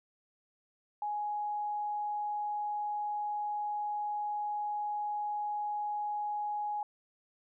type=tone; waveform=sine; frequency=834 Hz; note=G#5; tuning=7 cents sharp; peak=-32 dBFS; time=1.02-6.83 s; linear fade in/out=2 ms; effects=none